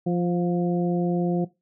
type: harmonic tone with a mistuned harmonic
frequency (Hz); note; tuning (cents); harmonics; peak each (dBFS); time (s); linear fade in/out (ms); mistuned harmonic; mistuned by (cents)
174.61; F3; 0; 1 / 2 / 3 / 4; -22 / -26 / -33 / -34; 0.06-1.45; 10; 4; +26
effects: noise-tail reverb RT60 0.2 s tail -17 dB re dry